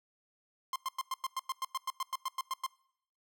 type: tone bursts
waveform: 45% pulse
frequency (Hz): 1053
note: C6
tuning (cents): +11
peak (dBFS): -32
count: 16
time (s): 0.73-2.664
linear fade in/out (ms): 2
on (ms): 29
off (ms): 98
effects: noise-tail reverb RT60 0.7 s tail -24 dB re dry